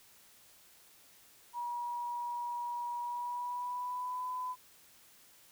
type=tone with pitch glide; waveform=sine; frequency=960 to 1005.4 Hz; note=B5 to B5; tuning=-49 to +31 cents; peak=-35 dBFS; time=1.53-4.56 s; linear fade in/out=50 ms; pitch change=+80 cents; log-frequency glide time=3-4.29 s; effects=white hiss -61 dBFS RMS until 5.51 s